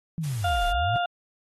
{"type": "linear two-way sweep", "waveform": "sine", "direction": "down then up", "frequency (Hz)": [170, 31.86, 122.7], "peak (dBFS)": -26, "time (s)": [0.18, 0.96], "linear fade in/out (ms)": 0, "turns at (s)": 0.67}
{"type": "noise", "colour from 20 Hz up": "white", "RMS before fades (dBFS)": -42, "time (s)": [0.23, 0.72], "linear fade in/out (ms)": 10}
{"type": "harmonic tone", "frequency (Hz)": 703, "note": "F5", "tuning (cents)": 11, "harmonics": [1, 2, 4, 5], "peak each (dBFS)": [-24, -30, -36, -38], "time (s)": [0.44, 1.06], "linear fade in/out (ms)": 5}
{"effects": ["AAC 32 kbps"]}